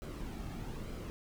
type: noise with flanger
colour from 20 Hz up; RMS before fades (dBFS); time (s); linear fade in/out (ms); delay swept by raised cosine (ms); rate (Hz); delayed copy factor
brown; -42; 0.02-1.1; 0; 1.1 to 2.06; 1.1; -0.5
effects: none